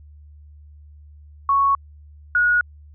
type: tone pair in turn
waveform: sine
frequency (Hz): 1108.7 / 1450.9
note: C#6 / F#6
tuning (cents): 0 / -34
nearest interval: perfect fourth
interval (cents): 466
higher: second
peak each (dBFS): -14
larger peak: neither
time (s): 1.49-1.75 / 2.35-2.61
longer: neither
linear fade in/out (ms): 2
effects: added 74 Hz sine -42 dBFS peak until 2.94 s